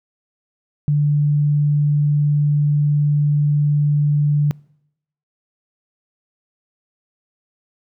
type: tone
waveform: sine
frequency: 146.9 Hz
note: D3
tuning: 1 cent sharp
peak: -13 dBFS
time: 0.88-4.51 s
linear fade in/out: 0 ms
effects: noise-tail reverb RT60 0.8 s tail -26 dB re dry